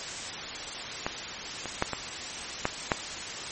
clicks, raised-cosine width 0.5 ms, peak -13 / -19 / -8 / -14 / -9 / -7 dBFS, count 6, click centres 1.065 / 1.657 / 1.824 / 1.933 / 2.654 / 2.918 s, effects white hiss -36 dBFS RMS until 3.51 s + MP3 32 kbps

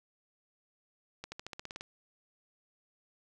accelerating click train, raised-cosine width 0.2 ms, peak -24 dBFS, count 10, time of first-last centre 1.24-1.809 s, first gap 80 ms, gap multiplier 0.94, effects none

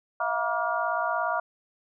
sine tone cluster, 651 / 708 / 956 / 1166 / 1414 Hz, E5 / F5 / A#5 / D6 / F6, -22 / +23 / +43 / -13 / +21 cents, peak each -31 dBFS, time 0.2-1.4 s, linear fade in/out 5 ms, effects none

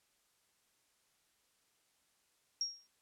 sine tone with exponential decay, 5588 Hz, F8, in tune, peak -30 dBFS, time 2.61-2.87 s, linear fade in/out 1 ms, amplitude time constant 55 ms, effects white hiss -75 dBFS RMS until 3.01 s + low-pass 11000 Hz 12 dB/octave

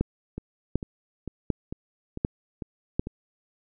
two click trains, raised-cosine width 3 ms, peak -20 / -10 dBFS, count 7 / 5, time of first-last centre 0.38-3.071 / 0.01-2.995 s, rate 2.23 / 1.34 Hz, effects none

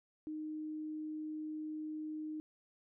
sine tone, 308.7 Hz, D#4, 14 cents flat, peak -39 dBFS, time 0.27-2.4 s, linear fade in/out 0 ms, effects none

